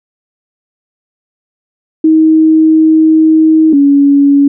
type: tone pair in turn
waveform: sine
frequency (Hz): 316.5 / 282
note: D#4 / C#4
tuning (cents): +30 / +30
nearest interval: major second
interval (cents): 200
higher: first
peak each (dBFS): -3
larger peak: neither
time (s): 2.04-3.73 / 3.73-4.48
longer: first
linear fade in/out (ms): 5
effects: none